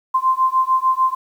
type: beating tone pair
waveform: sine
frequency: 1040 / 1046.7 Hz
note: C6 / C6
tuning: -11 / 0 cents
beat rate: 6.7 Hz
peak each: -17 dBFS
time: 0.14-1.15 s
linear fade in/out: 10 ms
effects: 8-bit